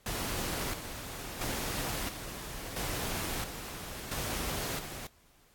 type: noise with tremolo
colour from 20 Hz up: pink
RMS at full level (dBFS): -35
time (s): 0.06-5.07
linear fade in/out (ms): 2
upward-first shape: square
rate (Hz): 0.74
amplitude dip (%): 55
effects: pink hiss -64 dBFS RMS until 5.54 s + AAC 64 kbps